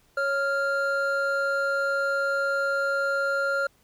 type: tone pair together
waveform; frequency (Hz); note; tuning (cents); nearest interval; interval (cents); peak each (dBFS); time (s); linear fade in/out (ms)
triangle; 553 / 1394.8; C#5 / F6; -4 / -3; octave + major third; 1601; -25 / -23; 0.17-3.67; 5
effects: pink hiss -63 dBFS RMS until 3.83 s

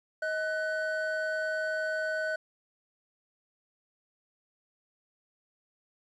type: tone pair together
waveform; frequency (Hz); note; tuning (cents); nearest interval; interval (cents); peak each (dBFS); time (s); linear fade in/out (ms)
triangle; 630 / 1498.4; D#5 / F#6; +21 / +21; octave + minor third; 1500; -30 / -30; 0.22-2.36; 5
effects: resampled to 22050 Hz + 10-bit

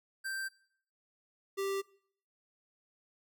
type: tone pair in turn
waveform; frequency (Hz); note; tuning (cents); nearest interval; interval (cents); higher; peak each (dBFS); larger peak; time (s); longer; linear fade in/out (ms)
square; 1568 / 392; G6 / G4; 0 / 0; 2 octaves; 2400; first; -36 / -33; second; 0.24-0.49 / 1.57-1.82; neither; 20
effects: noise-tail reverb RT60 0.6 s tail -22 dB re dry

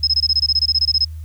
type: tone bursts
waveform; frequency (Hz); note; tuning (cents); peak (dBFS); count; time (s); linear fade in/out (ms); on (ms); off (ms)
sine; 5140; E8; -45; -12; 16; 0.03-1.048; 5; 43; 22
effects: added 79 Hz sine -28 dBFS peak until 1.24 s + white hiss -56 dBFS RMS until 1.24 s

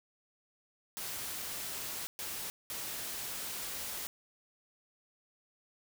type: noise bursts at uneven times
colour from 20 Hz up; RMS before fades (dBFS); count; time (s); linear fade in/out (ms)
white; -40; 3; 0.97-2.07 / 2.19-2.5 / 2.7-4.07; 0
effects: none

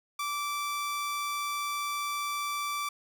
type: tone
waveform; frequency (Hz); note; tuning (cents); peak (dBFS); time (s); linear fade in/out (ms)
sawtooth; 1165; D6; -14; -27; 0.19-2.89; 5
effects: none

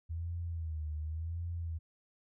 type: tone with vibrato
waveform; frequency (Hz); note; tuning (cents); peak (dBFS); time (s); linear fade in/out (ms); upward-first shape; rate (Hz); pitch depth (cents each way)
sine; 80.9; E2; -32; -35; 0.09-1.79; 20; sine; 0.9; 100
effects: none

